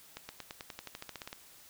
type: accelerating click train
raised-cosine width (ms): 0.2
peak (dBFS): -24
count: 15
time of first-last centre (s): 0.17-1.329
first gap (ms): 120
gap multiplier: 0.94
effects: white hiss -57 dBFS RMS until 1.69 s